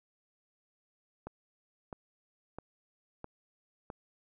click train, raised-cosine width 1 ms, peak -27 dBFS, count 5, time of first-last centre 1.27-3.902 s, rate 1.52 Hz, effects none

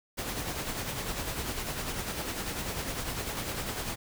pink noise with tremolo, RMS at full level -33 dBFS, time 0.17-3.96 s, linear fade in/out 20 ms, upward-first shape sine, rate 10 Hz, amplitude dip 45%, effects none

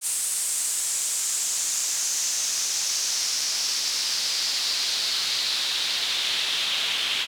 pink noise with band-pass filter sweep, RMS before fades -26 dBFS, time 0.01-7.27 s, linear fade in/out 50 ms, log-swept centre 8800 to 3200 Hz, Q 3.1, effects none

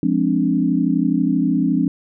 sine chord, D half-diminished seventh, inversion first, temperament equal, 174.61 / 207.7 / 261.6 / 293.7 Hz, F3 / Ab3 / C4 / D4, 0 / 0 / 0 / 0 cents, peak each -21 / -22 / -19 / -20 dBFS, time 0.03-1.88 s, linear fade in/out 2 ms, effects none

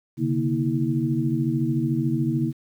sine tone cluster, 133 / 146.7 / 235.3 / 322.3 Hz, C3 / D3 / A#3 / E4, +29 / -2 / +16 / -39 cents, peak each -26 dBFS, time 0.17-2.53 s, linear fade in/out 50 ms, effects 9-bit

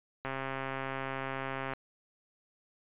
click train, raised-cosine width 0.5 ms, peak -21 dBFS, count 200, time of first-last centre 0.25-1.735 s, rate 134 Hz, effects resampled to 8000 Hz

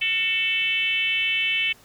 sine tone with frequency modulation, 2637 Hz, E7, in tune, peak -20 dBFS, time 0.01-1.73 s, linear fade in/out 10 ms, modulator 409 Hz, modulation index 1.2, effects pink hiss -53 dBFS RMS until 1.84 s

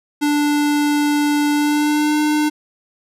square tone with pitch glide, 293.7 to 301.3 Hz, D4 to D4, 0 to +44 cents, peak -15 dBFS, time 0.21-2.5 s, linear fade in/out 20 ms, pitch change +44 cents, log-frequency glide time 1.53-2.16 s, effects resampled to 32000 Hz

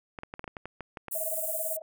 clicks, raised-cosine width 0.5 ms, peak -23 dBFS, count 11, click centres 0.188 / 0.234 / 0.339 / 0.394 / 0.442 / 0.478 / 0.568 / 0.656 / 0.807 / 0.972 / 1.083 s
white high-pass noise, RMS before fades -33 dBFS, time 1.11-1.77 s, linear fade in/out 10 ms, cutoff 7800 Hz, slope 48 dB/octave
sine tone with tremolo, 637 Hz, D#5, 41 cents sharp, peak -31 dBFS, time 1.15-1.82 s, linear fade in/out 2 ms, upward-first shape sine, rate 18 Hz, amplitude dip 95%
effects none

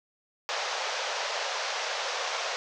pink band-pass noise, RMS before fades -32 dBFS, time 0.49-2.56 s, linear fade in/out 0 ms, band 490 to 6400 Hz, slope 48 dB/octave, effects none

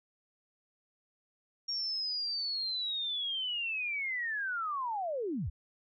sine linear sweep, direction down, 5588 to 51.8 Hz, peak -32 dBFS, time 1.68-5.5 s, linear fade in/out 10 ms, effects none

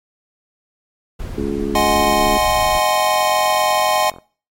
brown noise, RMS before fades -27 dBFS, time 1.19-2.8 s, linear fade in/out 10 ms
harmonic tone, 70.1 Hz, C#2, 20 cents sharp, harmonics 3 / 4 / 5 / 6, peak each -24 / -24 / -24 / -24 dBFS, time 1.37-2.38 s, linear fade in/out 10 ms
square chord, Ab dominant seventh, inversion second, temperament equal, 622.3 / 740 / 830.6 / 1046.5 Hz, Eb5 / Gb5 / Ab5 / C6, 0 / 0 / 0 / 0 cents, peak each -20 dBFS, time 1.75-4.1 s, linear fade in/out 2 ms
click train, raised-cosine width 1 ms, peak -23 dBFS, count 64, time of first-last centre 2.75-4.185 s, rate 43.9 Hz
effects noise-tail reverb RT60 0.4 s tail -23 dB re dry + MP3 64 kbps

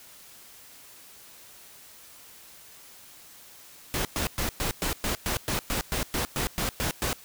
pink noise bursts, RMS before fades -28 dBFS, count 15, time 3.94-7.13 s, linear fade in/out 0 ms, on 110 ms, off 110 ms, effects white hiss -50 dBFS RMS until 7.24 s

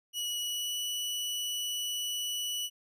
sawtooth tone with pitch glide, 2927 to 2952 Hz, F#7 to F#7, -19 to -5 cents, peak -29 dBFS, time 0.13-2.7 s, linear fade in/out 50 ms, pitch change +14 cents, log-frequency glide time 0.39-0.76 s, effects none

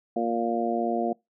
harmonic tone, 116.7 Hz, A#2, 2 cents sharp, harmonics 2 / 3 / 4 / 5 / 6, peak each -29 / -30 / -32 / -33 / -28 dBFS, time 0.16-1.13 s, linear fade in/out 5 ms, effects noise-tail reverb RT60 0.2 s tail -25 dB re dry

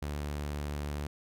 sawtooth tone with vibrato, 73.2 Hz, D2, 5 cents flat, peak -30 dBFS, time 0.02-1.07 s, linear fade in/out 5 ms, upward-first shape sine, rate 13 Hz, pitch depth 11 cents each way, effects none

